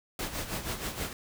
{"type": "noise with tremolo", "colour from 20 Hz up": "pink", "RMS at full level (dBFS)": -33, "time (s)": [0.19, 1.13], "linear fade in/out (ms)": 2, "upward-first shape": "sine", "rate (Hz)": 6.3, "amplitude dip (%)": 65, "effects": []}